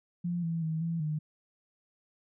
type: tone with pitch steps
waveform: sine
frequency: 174.1 / 165.6 / 159.4 / 166.5 / 153 Hz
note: F3 / E3 / D#3 / E3 / D#3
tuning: -5 / +8 / +42 / +18 / -29 cents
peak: -29 dBFS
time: 0.24-1.19 s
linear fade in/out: 10 ms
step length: 190 ms
effects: none